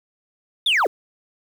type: linear sweep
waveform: sine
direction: down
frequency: 3687 to 311.1 Hz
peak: -13 dBFS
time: 0.66-0.87 s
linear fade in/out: 5 ms
effects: tanh soft clip ceiling -14 dBFS + 7-bit